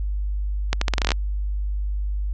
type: accelerating click train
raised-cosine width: 0.2 ms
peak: -3 dBFS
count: 11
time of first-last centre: 0.73-1.118 s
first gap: 84 ms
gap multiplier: 0.81
effects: added 50 Hz sine -22 dBFS peak until 2.33 s + low-pass 7000 Hz 12 dB/octave